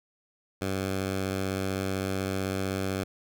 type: tone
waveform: 10% pulse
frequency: 95.8 Hz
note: G2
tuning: 39 cents flat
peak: -20 dBFS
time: 0.61-3.04 s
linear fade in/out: 10 ms
effects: none